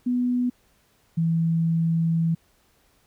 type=tone pair in turn; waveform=sine; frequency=246.9 / 164.79 Hz; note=B3 / E3; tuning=0 / 0 cents; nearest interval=perfect fifth; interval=700 cents; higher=first; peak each=-20 / -19 dBFS; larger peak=second; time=0.06-0.5 / 1.17-2.35 s; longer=second; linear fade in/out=10 ms; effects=pink hiss -63 dBFS RMS until 3.06 s